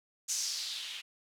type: noise with low-pass filter sweep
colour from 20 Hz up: violet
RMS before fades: -37 dBFS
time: 0.28-1.02 s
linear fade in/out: 20 ms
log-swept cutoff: 6700 to 2800 Hz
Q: 3.2
effects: none